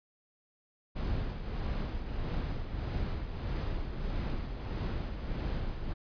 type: noise with tremolo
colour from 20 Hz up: brown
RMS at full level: -32 dBFS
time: 0.95-5.94 s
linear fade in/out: 20 ms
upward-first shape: triangle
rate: 1.6 Hz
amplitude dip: 55%
effects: resampled to 11025 Hz